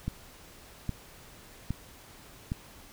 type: click train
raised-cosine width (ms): 5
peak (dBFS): -18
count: 4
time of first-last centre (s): 0.08-2.519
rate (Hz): 1.23
effects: pink hiss -52 dBFS RMS until 2.92 s